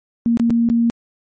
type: tone with dropouts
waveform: sine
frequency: 233.1 Hz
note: A#3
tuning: in tune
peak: -12 dBFS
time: 0.26-0.9 s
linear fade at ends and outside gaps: 0 ms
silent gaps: 0.372-0.398 / 0.498-0.505 / 0.689-0.7 s
effects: MP3 32 kbps